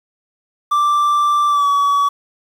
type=tone with pitch glide; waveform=triangle; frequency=1174.7 to 1136 Hz; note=D6 to C#6; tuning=0 to +42 cents; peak=-10 dBFS; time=0.71-2.09 s; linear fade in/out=10 ms; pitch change=-58 cents; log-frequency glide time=1.48-1.68 s; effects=7-bit